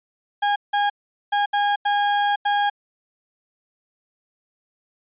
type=tone bursts at uneven times; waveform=35% pulse; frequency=818 Hz; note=G#5; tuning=26 cents flat; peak=-16 dBFS; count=6; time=0.42-0.56 / 0.73-0.9 / 1.32-1.46 / 1.53-1.76 / 1.85-2.36 / 2.45-2.7 s; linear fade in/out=10 ms; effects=resampled to 8000 Hz

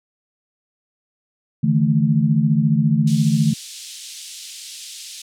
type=chord; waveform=sine; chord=D suspended second; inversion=none; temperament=equal with one note detuned; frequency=146.83 / 161.42 / 220 Hz; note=D3 / E3 / A3; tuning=0 / -36 / 0 cents; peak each=-18 dBFS; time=1.63-3.54 s; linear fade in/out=10 ms
type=band-pass noise; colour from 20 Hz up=pink; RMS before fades=-36 dBFS; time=3.07-5.22 s; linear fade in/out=5 ms; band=3200 to 9700 Hz; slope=24 dB/octave
effects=none

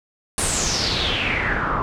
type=noise with low-pass filter sweep; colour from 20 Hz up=pink; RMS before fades=-22 dBFS; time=0.38-1.82 s; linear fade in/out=0 ms; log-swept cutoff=9700 to 1100 Hz; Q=5.3; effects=none

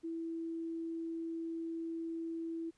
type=tone; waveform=sine; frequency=329.6 Hz; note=E4; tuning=in tune; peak=-37 dBFS; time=0.03-2.71 s; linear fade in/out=20 ms; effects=pink hiss -73 dBFS RMS until 2.77 s + resampled to 22050 Hz

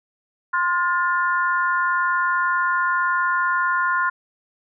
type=chord; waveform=sine; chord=F major; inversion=second; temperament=equal with one note detuned; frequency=1046.5 / 1424.6 / 1760 Hz; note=C6 / F6 / A6; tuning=0 / +34 / 0 cents; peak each=-21 / -21 / -27 dBFS; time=0.53-4.1 s; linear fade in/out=10 ms; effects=none

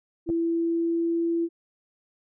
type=tone with pitch glide; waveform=sine; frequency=333.6 to 335.9 Hz; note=E4 to E4; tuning=+21 to +33 cents; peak=-22 dBFS; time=0.26-1.49 s; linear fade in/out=50 ms; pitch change=+12 cents; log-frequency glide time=0.41-1.27 s
type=clicks; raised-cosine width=2 ms; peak=-22 dBFS; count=2; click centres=0.291 / 0.3 s
effects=none

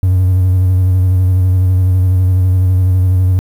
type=tone with vibrato; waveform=triangle; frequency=92.5 Hz; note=F#2; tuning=in tune; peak=-5 dBFS; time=0.03-3.39 s; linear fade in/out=0 ms; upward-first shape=square; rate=12 Hz; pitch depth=27 cents each way; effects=tanh soft clip ceiling -1 dBFS + 7-bit

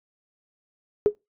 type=tone with exponential decay; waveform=sine; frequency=418.4 Hz; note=G#4; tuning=13 cents sharp; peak=-10 dBFS; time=1.06-1.15 s; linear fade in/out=0 ms; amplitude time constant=19 ms; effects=noise-tail reverb RT60 0.2 s tail -20 dB re dry + tanh soft clip ceiling -6 dBFS

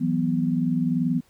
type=chord; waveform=sine; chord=E suspended second; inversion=none; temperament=just; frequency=164.81 / 185.42 / 247.2 Hz; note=E3 / F#3 / B3; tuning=0 / +4 / +2 cents; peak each=-25 / -27 / -23 dBFS; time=0-1.21 s; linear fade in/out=20 ms; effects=pink hiss -61 dBFS RMS until 1.29 s

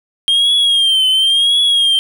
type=tone with vibrato; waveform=triangle; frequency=3207 Hz; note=G7; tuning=39 cents sharp; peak=-8 dBFS; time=0.28-1.99 s; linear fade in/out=0 ms; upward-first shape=triangle; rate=0.94 Hz; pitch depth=95 cents each way; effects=none

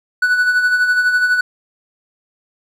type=tone with tremolo; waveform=triangle; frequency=1483 Hz; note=F#6; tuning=4 cents sharp; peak=-8 dBFS; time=0.22-1.41 s; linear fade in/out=5 ms; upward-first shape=sine; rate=12 Hz; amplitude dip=50%; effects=none

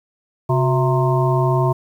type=harmonic tone with a mistuned harmonic; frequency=131.8 Hz; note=C3; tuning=13 cents sharp; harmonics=1 / 3 / 5 / 7 / 8; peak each=-16 / -21 / -23 / -24 / -25 dBFS; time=0.49-1.73 s; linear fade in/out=10 ms; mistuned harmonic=3; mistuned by=-130 cents; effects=8-bit

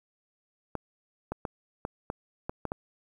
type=clicks; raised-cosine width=1 ms; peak=-18 dBFS; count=8; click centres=0.753 / 1.32 / 1.452 / 1.851 / 2.101 / 2.495 / 2.653 / 2.719 s; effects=9-bit

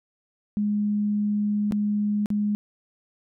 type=tone with dropouts; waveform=sine; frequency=207.7 Hz; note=G#3; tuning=in tune; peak=-21 dBFS; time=0.57-2.55 s; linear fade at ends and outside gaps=0 ms; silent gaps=1.711-1.722 / 2.259-2.303 s; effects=none

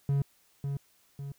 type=tone with echo; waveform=triangle; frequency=139.8 Hz; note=C#3; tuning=15 cents sharp; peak=-22 dBFS; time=0.09-0.22 s; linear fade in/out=2 ms; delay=550 ms; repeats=2; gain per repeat=-6 dB; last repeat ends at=1.32 s; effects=white hiss -66 dBFS RMS until 1.38 s

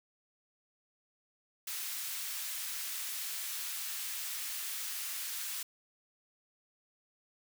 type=high-pass noise; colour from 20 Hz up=white; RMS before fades=-39 dBFS; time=1.67-5.63 s; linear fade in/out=5 ms; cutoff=1500 Hz; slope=12 dB/octave; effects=none

